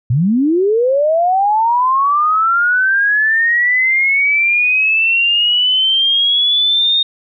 sine linear sweep, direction up, 109.6 to 3700 Hz, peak -10 dBFS, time 0.1-7.03 s, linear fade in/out 5 ms, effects none

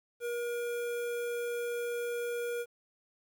square tone with notch filter, 477.2 Hz, A#4, 41 cents sharp, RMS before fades -35 dBFS, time 0.2-2.66 s, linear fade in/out 50 ms, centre 4600 Hz, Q 1.2, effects 11-bit

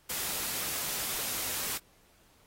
white noise, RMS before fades -34 dBFS, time 0.09-1.78 s, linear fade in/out 10 ms, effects pink hiss -64 dBFS RMS until 2.46 s + AAC 48 kbps

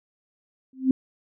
sine tone with exponential growth, 261.6 Hz, C4, in tune, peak -12 dBFS, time 0.73-0.91 s, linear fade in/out 2 ms, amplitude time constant 38 ms, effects none

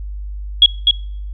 sine tone with echo, 3322 Hz, G#7, in tune, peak -3 dBFS, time 0.62-0.66 s, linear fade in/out 2 ms, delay 250 ms, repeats 1, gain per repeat -4 dB, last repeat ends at 0.91 s, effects noise-tail reverb RT60 0.7 s tail -25 dB re dry + added 50 Hz sine -24 dBFS peak until 1.33 s

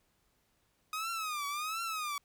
sawtooth tone with vibrato, 1244.5 Hz, D#6, in tune, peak -31 dBFS, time 0.93-2.18 s, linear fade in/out 2 ms, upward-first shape triangle, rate 1.4 Hz, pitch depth 170 cents each way, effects pink hiss -74 dBFS RMS until 2.24 s

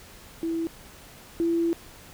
sine tone pair in turn, 329.6 / 335.7 Hz, E4 / E4, 0 / +32 cents, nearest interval unison, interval 32 cents, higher second, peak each -25 / -21 dBFS, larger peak second, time 0.43-0.67 / 1.4-1.73 s, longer second, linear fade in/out 0 ms, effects pink hiss -48 dBFS RMS until 2.13 s

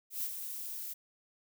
violet noise with ADSR envelope, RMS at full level -34 dBFS, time 0.1-0.94 s, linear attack 130 ms, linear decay 62 ms, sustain -7 dB, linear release 15 ms, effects none

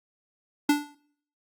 square tone with exponential decay, 292.4 Hz, D4, 7 cents flat, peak -16 dBFS, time 0.69-0.95 s, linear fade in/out 5 ms, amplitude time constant 55 ms, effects noise-tail reverb RT60 0.6 s tail -21 dB re dry + Opus 48 kbps

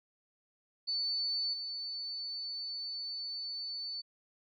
sine tone with level steps, 4496 Hz, C#8, 24 cents sharp, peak -31 / -37 dBFS, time 0.87-4.02 s, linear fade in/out 20 ms, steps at 1.53 s, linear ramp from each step 10 ms, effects none

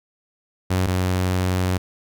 sawtooth tone pair in turn, 92.5 / 91.91 Hz, F#2 / F#2, 0 / -11 cents, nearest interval unison, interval 11 cents, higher first, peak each -14 / -15 dBFS, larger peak first, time 0.7-0.87 / 0.87-1.78 s, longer second, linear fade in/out 10 ms, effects none

